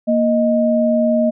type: tone pair together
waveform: sine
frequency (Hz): 233.9 / 623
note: A#3 / D#5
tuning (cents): +6 / +2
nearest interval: octave + perfect fourth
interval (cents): 1696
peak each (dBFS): -15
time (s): 0.07-1.31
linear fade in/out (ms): 20
effects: none